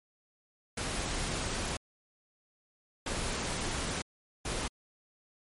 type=noise bursts at uneven times; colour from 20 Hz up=pink; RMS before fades=-34 dBFS; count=3; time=0.77-1.77 / 3.06-4.02 / 4.45-4.68 s; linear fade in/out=5 ms; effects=MP3 48 kbps